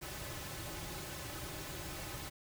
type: noise with comb filter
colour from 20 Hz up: pink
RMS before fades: -44 dBFS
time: 0.01-2.3 s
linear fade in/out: 20 ms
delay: 4.3 ms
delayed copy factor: -0.65
effects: none